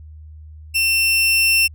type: tone with level ramp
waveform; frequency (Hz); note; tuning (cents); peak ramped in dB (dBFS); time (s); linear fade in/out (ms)
sawtooth; 2700; E7; +41; -12 to -9; 0.74-1.68; 20
effects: added 77 Hz sine -36 dBFS peak until 1.74 s

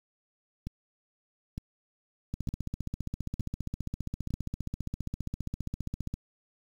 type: two click trains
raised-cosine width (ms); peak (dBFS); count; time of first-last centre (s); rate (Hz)
5; -21 / -23; 58 / 5; 2.34-6.14 / 0.67-4.306; 15 / 1.1
effects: 8-bit

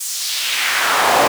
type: noise with high-pass filter sweep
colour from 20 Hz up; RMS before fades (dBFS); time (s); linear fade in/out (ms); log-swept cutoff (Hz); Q
brown; -17; 0-1.28; 10; 7900 to 560; 1.5
effects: none

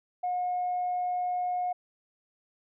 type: tone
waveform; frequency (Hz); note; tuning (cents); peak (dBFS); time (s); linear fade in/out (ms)
sine; 721; F#5; -45; -26; 0.23-1.73; 10
effects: tanh soft clip ceiling -23 dBFS

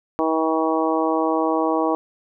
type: harmonic tone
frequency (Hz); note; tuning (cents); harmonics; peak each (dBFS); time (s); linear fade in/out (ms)
160; D#3; +49; 2 / 3 / 4 / 5 / 6 / 7; -22 / -24 / -25 / -26 / -27 / -27; 0.19-1.95; 0
effects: none

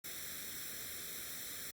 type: noise with comb filter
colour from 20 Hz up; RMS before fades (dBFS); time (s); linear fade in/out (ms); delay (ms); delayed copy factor
white; -45; 0.04-1.71; 5; 0.53; +0.8
effects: high-pass 60 Hz 12 dB/octave + Opus 48 kbps

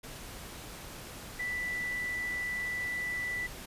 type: tone in noise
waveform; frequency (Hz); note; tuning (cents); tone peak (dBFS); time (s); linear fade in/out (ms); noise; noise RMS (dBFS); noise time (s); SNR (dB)
sine; 1975.5; B6; 0; -32; 1.39-3.47; 10; pink; -45; 0.03-3.66; +10
effects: resampled to 32000 Hz

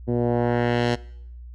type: tone with low-pass filter sweep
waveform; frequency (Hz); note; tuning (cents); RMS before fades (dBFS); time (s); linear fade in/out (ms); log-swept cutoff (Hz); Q
10% pulse; 120; B2; -49; -22; 0.07-0.96; 20; 350 to 5400; 1
effects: noise-tail reverb RT60 0.7 s tail -21 dB re dry + added 60 Hz sine -37 dBFS peak until 1.54 s

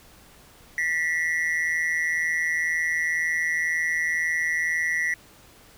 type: tone with amplitude modulation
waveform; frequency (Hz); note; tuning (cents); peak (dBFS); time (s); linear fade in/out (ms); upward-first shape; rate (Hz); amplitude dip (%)
triangle; 1946; B6; -26; -17; 0.78-5.14; 2; sine; 162; 80
effects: pink hiss -52 dBFS RMS until 5.77 s

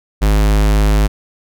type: tone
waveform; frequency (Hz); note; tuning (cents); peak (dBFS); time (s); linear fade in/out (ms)
square; 51.91; G#1; 0; -10; 0.21-1.08; 20
effects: none

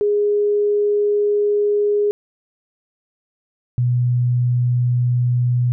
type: tone pair in turn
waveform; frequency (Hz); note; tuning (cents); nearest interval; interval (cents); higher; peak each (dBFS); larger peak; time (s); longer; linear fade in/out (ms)
sine; 413.2 / 122.85; G#4 / B2; -9 / -9; octave + major sixth; 2100; first; -14; neither; 0.01-2.11 / 3.78-5.72; first; 0
effects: none

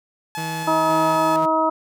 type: tone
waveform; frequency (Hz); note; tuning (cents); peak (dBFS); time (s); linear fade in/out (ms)
sawtooth; 858; A5; -44; -23; 0.35-1.36; 0
type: tone with tremolo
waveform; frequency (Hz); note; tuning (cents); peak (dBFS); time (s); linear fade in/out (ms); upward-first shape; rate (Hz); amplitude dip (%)
sawtooth; 160.8; E3; -43; -24; 0.37-1.46; 10; square; 1.9; 30
type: harmonic tone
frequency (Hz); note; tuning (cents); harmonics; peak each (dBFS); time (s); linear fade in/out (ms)
318.4; D#4; +40; 1 / 2 / 3 / 4; -24 / -21 / -20 / -22; 0.67-1.7; 10
effects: none

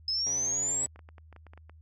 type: exponential sweep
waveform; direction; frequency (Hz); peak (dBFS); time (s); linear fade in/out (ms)
sine; up; 5100 to 7902; -27; 0.08-0.86; 2
type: tone with vibrato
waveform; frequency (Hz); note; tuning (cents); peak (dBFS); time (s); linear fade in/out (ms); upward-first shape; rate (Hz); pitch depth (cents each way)
10% pulse; 137.7; C#3; -11; -35; 0.26-0.87; 5; square; 11; 47
type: clicks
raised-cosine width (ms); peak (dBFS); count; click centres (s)
0.5; -36; 10; 0.96 / 0.992 / 1.089 / 1.182 / 1.327 / 1.363 / 1.467 / 1.535 / 1.576 / 1.696
effects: added 79 Hz sine -51 dBFS peak until 1.81 s

